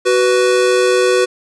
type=tone pair together; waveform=square; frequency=373.4 / 493.6 Hz; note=F#4 / B4; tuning=+16 / -1 cents; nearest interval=perfect fourth; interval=483 cents; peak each=-14 dBFS; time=0.05-1.26 s; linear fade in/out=20 ms; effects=resampled to 22050 Hz + 8-bit